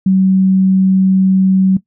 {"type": "tone", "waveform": "sine", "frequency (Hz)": 189.6, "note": "F#3", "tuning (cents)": 43, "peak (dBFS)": -7, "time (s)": [0.06, 1.77], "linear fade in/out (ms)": 5, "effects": ["noise-tail reverb RT60 0.1 s tail -17 dB re dry"]}